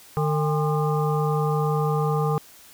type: harmonic tone with a mistuned harmonic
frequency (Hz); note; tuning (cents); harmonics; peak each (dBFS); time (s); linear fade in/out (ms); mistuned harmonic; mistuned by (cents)
151; D3; +48; 1 / 3 / 5 / 7 / 8; -22 / -26 / -29 / -34 / -31; 0.17-2.38; 0; 5; +110
effects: white hiss -49 dBFS RMS until 2.73 s